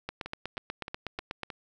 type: two click trains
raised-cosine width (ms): 0.3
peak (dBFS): -22 / -18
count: 5 / 12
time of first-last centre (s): 0.26-1.502 / 0.09-1.433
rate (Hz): 3.22 / 8.19
effects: none